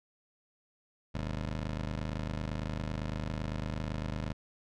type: ring-modulated tone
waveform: 20% pulse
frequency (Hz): 77.78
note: D#2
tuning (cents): 0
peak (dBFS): -26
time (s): 1.14-4.33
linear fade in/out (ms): 10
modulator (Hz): 24.9
effects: low-pass 5000 Hz 12 dB/octave